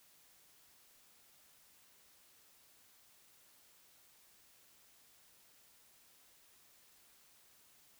silence, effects white hiss -66 dBFS RMS until 7.99 s

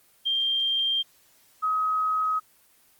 sine tone pair in turn, 3181 / 1267.9 Hz, G7 / D#6, +25 / +32 cents, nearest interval octave + major third, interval 1593 cents, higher first, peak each -22 dBFS, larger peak neither, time 0.25-1.03 / 1.62-2.4 s, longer neither, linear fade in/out 20 ms, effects white hiss -60 dBFS RMS until 2.99 s + Opus 24 kbps

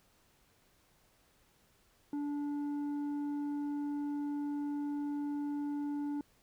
sine tone with tanh clipping, 290.1 Hz, D4, 21 cents flat, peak -35 dBFS, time 2.13-6.21 s, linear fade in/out 2 ms, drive 6 dB, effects pink hiss -69 dBFS RMS until 6.42 s

